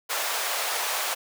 pink high-pass noise, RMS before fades -28 dBFS, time 0.09-1.15 s, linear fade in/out 20 ms, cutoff 590 Hz, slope 24 dB/octave, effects none

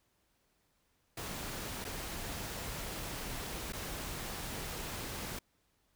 pink noise with dropouts, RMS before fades -41 dBFS, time 1.17-5.39 s, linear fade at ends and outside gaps 5 ms, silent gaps 1.844-1.849 / 3.724-3.732 s, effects pink hiss -75 dBFS RMS until 5.95 s

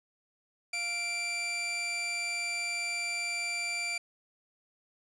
sawtooth tone pair together, 698.5 / 2349 Hz, F5 / D7, 0 / 0 cents, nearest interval octave + major sixth, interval 2100 cents, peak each -40 / -28 dBFS, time 0.73-3.98 s, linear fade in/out 5 ms, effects resampled to 22050 Hz

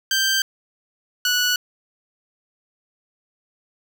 15% pulse tone pair in turn, 1568 / 1473.8 Hz, G6 / F#6, 0 / -7 cents, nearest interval minor second, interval 107 cents, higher first, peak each -11 dBFS, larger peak neither, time 0.11-0.42 / 1.25-1.56 s, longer neither, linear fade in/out 2 ms, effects none

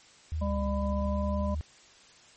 sine linear two-way sweep, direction down then up, 80.2 to 69.3 to 76.5 Hz, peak -29 dBFS, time 0.32-1.61 s, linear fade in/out 0 ms, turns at 0.63 s
harmonic tone, 200.4 Hz, G3, 38 cents sharp, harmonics 1 / 3 / 5, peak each -31 / -34 / -38 dBFS, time 0.41-1.55 s, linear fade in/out 10 ms
effects white hiss -56 dBFS RMS until 2.36 s + MP3 32 kbps

